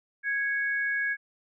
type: tone pair together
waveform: sine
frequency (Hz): 1658.9 / 2217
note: G#6 / C#7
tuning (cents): -2 / 0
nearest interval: perfect fourth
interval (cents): 502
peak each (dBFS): -26 / -34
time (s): 0.23-1.17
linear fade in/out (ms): 50
effects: none